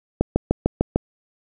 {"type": "click train", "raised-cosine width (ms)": 2, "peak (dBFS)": -3, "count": 6, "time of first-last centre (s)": [0.21, 0.96], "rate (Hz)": 6.67, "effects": []}